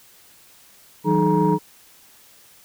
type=tone cluster; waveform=sine; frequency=160.7 / 187.3 / 307.1 / 426.8 / 945 Hz; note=E3 / F#3 / D#4 / G#4 / A#5; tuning=-44 / +21 / -23 / +47 / +23 cents; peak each=-21 dBFS; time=1.04-1.59 s; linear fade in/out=50 ms; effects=tanh soft clip ceiling -7 dBFS + white hiss -51 dBFS RMS until 2.64 s